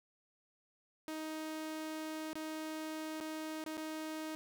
sawtooth tone with dropouts, 313.3 Hz, D#4, 12 cents sharp, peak -36 dBFS, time 1.08-4.35 s, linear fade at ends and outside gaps 0 ms, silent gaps 2.331-2.355 / 3.203-3.21 / 3.639-3.662 / 3.771-3.778 s, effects none

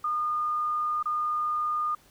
sine tone with dropouts, 1219 Hz, D#6, 36 cents flat, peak -25 dBFS, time 0.04-1.95 s, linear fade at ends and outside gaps 5 ms, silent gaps 1.028-1.056 s, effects pink hiss -59 dBFS RMS until 2.1 s

